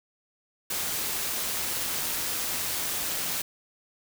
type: noise with amplitude modulation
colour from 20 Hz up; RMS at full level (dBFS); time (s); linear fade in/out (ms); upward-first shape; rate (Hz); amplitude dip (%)
white; -29; 0.7-3.42; 5; sine; 168; 25
effects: none